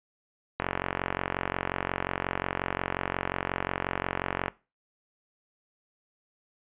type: click train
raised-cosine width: 0.5 ms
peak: -12 dBFS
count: 178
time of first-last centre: 0.6-4.482 s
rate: 45.6 Hz
effects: noise-tail reverb RT60 0.3 s tail -20 dB re dry + resampled to 8000 Hz

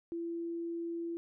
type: tone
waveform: sine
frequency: 337.3 Hz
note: E4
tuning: 40 cents sharp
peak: -35 dBFS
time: 0.12-1.17 s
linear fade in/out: 0 ms
effects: none

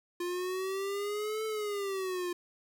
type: exponential two-way sweep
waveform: square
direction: up then down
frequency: 349.2 to 440 to 349.2 Hz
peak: -33 dBFS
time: 0.2-2.33 s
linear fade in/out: 5 ms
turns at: 1.45 s
effects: 12-bit

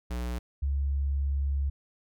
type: tone pair in turn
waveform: square / sine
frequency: 60.5 / 69.6 Hz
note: B1 / C#2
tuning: -35 / +8 cents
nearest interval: major second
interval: 243 cents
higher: second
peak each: -31 / -25 dBFS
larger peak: second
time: 0.1-0.39 / 0.62-1.7 s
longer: second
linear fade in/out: 10 ms
effects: none

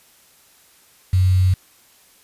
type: tone with quantisation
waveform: sine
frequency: 92.5 Hz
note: F#2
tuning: in tune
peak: -12 dBFS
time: 1.13-1.54 s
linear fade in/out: 5 ms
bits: 6
effects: white hiss -53 dBFS RMS until 2.23 s + resampled to 32000 Hz

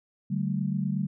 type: chord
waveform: sine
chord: D suspended fourth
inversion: none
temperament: equal with one note detuned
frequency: 146.83 / 191.63 / 220 Hz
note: D3 / G3 / A3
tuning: 0 / -39 / 0 cents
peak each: -30 / -28 / -33 dBFS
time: 0.3-1.07 s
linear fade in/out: 10 ms
effects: none

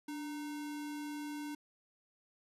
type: tone with sample-and-hold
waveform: sine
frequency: 293.7 Hz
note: D4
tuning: in tune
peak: -39 dBFS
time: 0.08-1.55 s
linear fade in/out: 5 ms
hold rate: 1225 Hz
effects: resampled to 32000 Hz

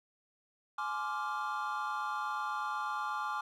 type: chord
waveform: triangle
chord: D half-diminished seventh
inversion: second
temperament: equal with one note detuned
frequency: 844.6 / 1046.5 / 1174.7 / 1396.9 Hz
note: Ab5 / C6 / D6 / F6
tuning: +29 / 0 / 0 / 0 cents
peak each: -37 / -39 / -35 / -38 dBFS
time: 0.78-3.41 s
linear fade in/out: 5 ms
effects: tanh soft clip ceiling -24 dBFS

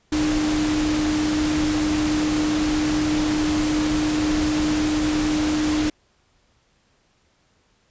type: tone in noise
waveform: sine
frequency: 304.6 Hz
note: D#4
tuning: 37 cents flat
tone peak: -19 dBFS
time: 0.12-5.9 s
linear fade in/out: 5 ms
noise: pink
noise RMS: -27 dBFS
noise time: 0.12-5.9 s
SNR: +5 dB
effects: pink hiss -63 dBFS RMS until 7.9 s + resampled to 16000 Hz

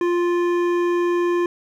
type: tone with hard clipping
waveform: sine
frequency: 349.2 Hz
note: F4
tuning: in tune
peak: -19 dBFS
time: 0.01-1.46 s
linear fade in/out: 2 ms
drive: 12 dB
effects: none

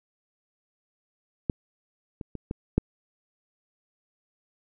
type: clicks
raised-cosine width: 3 ms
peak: -11 / -23 / -22 / -17 / -7 dBFS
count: 5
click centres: 1.498 / 2.212 / 2.353 / 2.511 / 2.78 s
effects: none

